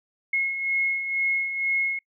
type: beating tone pair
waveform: sine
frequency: 2166 / 2168.1 Hz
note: C#7 / C#7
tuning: -41 / -39 cents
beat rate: 2.1 Hz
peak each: -31 / -23 dBFS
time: 0.33-1.99 s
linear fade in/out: 5 ms
effects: noise-tail reverb RT60 0.1 s tail -24 dB re dry